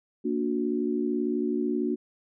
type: chord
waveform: sine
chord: Bb augmented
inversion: none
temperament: just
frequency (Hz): 233.1 / 291.4 / 364.2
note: Bb3 / D4 / F#4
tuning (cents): 0 / -13 / -27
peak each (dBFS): -29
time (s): 0.24-1.96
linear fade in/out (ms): 20
effects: none